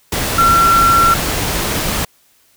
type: tone in noise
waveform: sine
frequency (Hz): 1359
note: F6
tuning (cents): -48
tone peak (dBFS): -8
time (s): 0.38-1.14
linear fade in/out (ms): 5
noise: pink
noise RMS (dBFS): -18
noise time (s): 0.12-2.05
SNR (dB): +7
effects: white hiss -54 dBFS RMS until 2.56 s